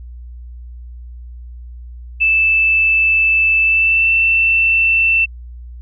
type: tone with pitch glide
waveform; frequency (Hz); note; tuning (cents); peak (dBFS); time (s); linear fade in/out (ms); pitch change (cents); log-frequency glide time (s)
sine; 2637 to 2674; E7 to E7; 0 to +24; -10; 2.2-5.26; 20; +24; 3.62-4.12
effects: added 60 Hz sine -30 dBFS peak until 5.81 s